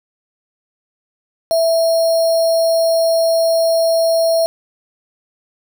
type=tone with sample-and-hold; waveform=sine; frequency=659.3 Hz; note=E5; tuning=in tune; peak=-11 dBFS; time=1.51-4.46 s; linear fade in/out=0 ms; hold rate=4900 Hz; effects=none